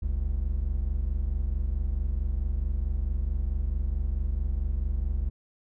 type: tone pair together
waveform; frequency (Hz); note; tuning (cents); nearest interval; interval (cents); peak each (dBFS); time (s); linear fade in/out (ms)
triangle; 45.34 / 69.9; F#1 / C#2; -34 / +15; perfect fifth; 749; -26; 0.02-5.3; 10
effects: none